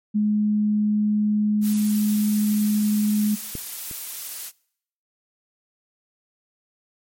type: tone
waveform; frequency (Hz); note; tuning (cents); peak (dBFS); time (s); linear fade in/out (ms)
sine; 210.4; G#3; +23; -17; 0.14-3.36; 20
type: noise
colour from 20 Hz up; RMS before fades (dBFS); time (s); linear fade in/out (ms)
blue; -32; 1.61-4.52; 50
type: clicks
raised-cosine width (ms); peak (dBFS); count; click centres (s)
3; -18 / -27; 2; 3.553 / 3.912
effects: noise-tail reverb RT60 0.7 s tail -25 dB re dry + MP3 64 kbps